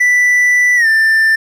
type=tone with pitch glide; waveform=triangle; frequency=1975.5 to 1780.4 Hz; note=B6 to A6; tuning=0 to +20 cents; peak=-6 dBFS; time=0-1.36 s; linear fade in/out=10 ms; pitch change=-180 cents; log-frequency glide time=0.76-0.87 s; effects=none